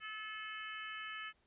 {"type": "harmonic tone", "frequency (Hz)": 432.7, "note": "A4", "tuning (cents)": -29, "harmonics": [3, 4, 5, 6, 7], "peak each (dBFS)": [-48, -47, -51, -51, -50], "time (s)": [0, 1.33], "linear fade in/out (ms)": 50, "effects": ["pink hiss -75 dBFS RMS until 1.46 s", "resampled to 8000 Hz"]}